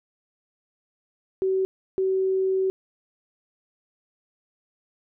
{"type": "tone bursts at uneven times", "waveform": "sine", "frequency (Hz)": 380, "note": "F#4", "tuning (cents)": 46, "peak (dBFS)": -20, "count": 2, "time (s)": [[1.42, 1.65], [1.98, 2.7]], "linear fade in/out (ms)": 0, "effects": []}